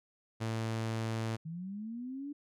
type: tone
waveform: sawtooth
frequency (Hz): 112.5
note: A2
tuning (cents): +39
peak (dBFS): -29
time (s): 0.4-1.37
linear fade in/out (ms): 20
type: linear sweep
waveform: sine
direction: up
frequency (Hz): 155.56 to 293.7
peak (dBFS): -38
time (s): 1.45-2.33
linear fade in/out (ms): 10
effects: low-pass 9000 Hz 12 dB/octave